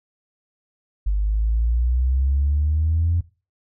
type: exponential sweep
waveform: sine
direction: up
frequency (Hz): 49 to 86.9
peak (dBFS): -16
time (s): 1.06-3.21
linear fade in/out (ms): 10
effects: noise-tail reverb RT60 0.3 s tail -18 dB re dry + tanh soft clip ceiling -12 dBFS